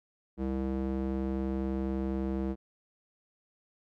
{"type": "tone with band-pass filter", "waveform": "square", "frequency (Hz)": 66, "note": "C2", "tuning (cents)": 16, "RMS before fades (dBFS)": -32, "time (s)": [0.37, 2.56], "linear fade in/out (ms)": 50, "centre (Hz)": 290, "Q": 1.4, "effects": []}